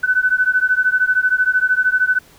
sine beating tone pair, 1499 / 1512 Hz, F#6 / F#6, +22 / +37 cents, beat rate 13 Hz, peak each -16 dBFS, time 0.03-2.19 s, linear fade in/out 10 ms, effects pink hiss -48 dBFS RMS until 2.38 s

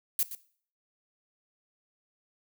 violet noise with echo, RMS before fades -26 dBFS, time 0.19-0.23 s, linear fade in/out 2 ms, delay 120 ms, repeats 1, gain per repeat -13 dB, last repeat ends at 0.35 s, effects noise-tail reverb RT60 0.5 s tail -17 dB re dry

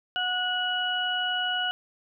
harmonic tone, 732 Hz, F#5, 19 cents flat, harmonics 1 / 2 / 4, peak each -32 / -29 / -28 dBFS, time 0.16-1.71 s, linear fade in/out 0 ms, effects none

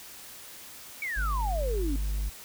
sine exponential sweep, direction down, 2314 to 261.6 Hz, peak -30 dBFS, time 1.02-1.96 s, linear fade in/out 2 ms
triangle tone, 50.6 Hz, G#1, 44 cents flat, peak -25 dBFS, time 1.16-2.3 s, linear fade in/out 20 ms
effects white hiss -46 dBFS RMS until 2.44 s

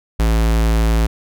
square tone, 55.5 Hz, A1, 16 cents sharp, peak -13 dBFS, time 0.19-1.07 s, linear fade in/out 10 ms, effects none

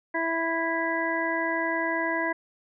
harmonic tone, 329.6 Hz, E4, in tune, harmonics 1 / 2 / 3 / 5 / 6, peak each -31 / -31 / -31 / -31 / -31 dBFS, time 0.14-2.33 s, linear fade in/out 10 ms, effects none

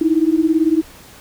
sine beating tone pair, 311.1 / 329.1 Hz, D#4 / E4, 0 / -3 cents, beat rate 18 Hz, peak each -15 dBFS, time 0.01-0.82 s, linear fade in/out 5 ms, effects pink hiss -42 dBFS RMS until 1.2 s

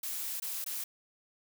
blue noise with dropouts, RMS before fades -37 dBFS, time 0.03-0.84 s, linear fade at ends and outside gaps 5 ms, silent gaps 0.4-0.421 / 0.643-0.662 s, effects none

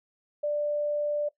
sine tone, 590 Hz, D5, 8 cents sharp, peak -25 dBFS, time 0.43-1.29 s, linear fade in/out 10 ms, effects noise-tail reverb RT60 0.1 s tail -19 dB re dry

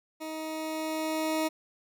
20% pulse tone with level ramp, 315.2 Hz, D#4, 23 cents sharp, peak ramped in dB -31 to -21 dBFS, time 0.2-1.49 s, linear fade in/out 20 ms, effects none

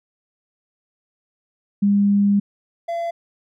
sine / triangle tone pair in turn, 201.9 / 679.1 Hz, G#3 / F5, -49 / -49 cents, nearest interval octave + major sixth, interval 2100 cents, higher second, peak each -13 / -20 dBFS, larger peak first, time 1.82-2.4 / 2.88-3.11 s, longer first, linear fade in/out 10 ms, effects none

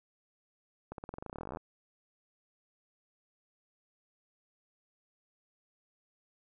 accelerating click train, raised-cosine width 1 ms, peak -27 dBFS, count 23, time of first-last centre 0.92-1.571 s, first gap 62 ms, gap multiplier 0.92, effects none

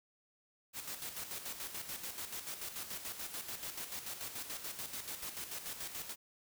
white noise with tremolo, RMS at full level -42 dBFS, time 0.73-6.16 s, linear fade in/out 50 ms, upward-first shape square, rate 6.9 Hz, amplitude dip 55%, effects none

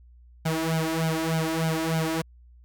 sawtooth tone with flanger, 161.4 Hz, E3, 36 cents flat, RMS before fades -26 dBFS, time 0.45-2.22 s, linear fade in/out 10 ms, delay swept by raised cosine 1.3 to 3 ms, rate 3.3 Hz, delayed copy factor +0.95, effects added 60 Hz sine -49 dBFS peak until 2.64 s

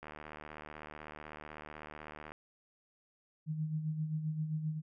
click train, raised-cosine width 0.5 ms, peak -31 dBFS, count 175, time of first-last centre 0.03-2.319 s, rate 76 Hz
sine tone with tremolo, 155.56 Hz, D#3, in tune, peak -31 dBFS, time 3.46-4.82 s, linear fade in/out 50 ms, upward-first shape sine, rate 7.6 Hz, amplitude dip 55%
effects none

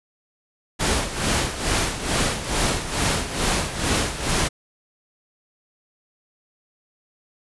pink noise with tremolo, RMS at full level -20 dBFS, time 0.79-4.49 s, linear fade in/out 20 ms, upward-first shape sine, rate 2.3 Hz, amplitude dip 70%, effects resampled to 24000 Hz

